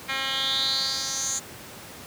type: tone with band-pass filter sweep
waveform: 10% pulse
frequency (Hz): 268.5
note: C4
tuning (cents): +45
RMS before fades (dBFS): -27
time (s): 0.08-1.4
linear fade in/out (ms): 20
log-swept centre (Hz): 2500 to 7100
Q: 5.8
effects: pink hiss -42 dBFS RMS until 2.06 s + high-pass 100 Hz 12 dB/octave